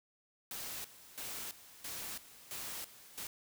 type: noise with tremolo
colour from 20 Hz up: white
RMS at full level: -43 dBFS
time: 0.51-3.27 s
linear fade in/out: 2 ms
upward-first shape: square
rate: 1.5 Hz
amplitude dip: 80%
effects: none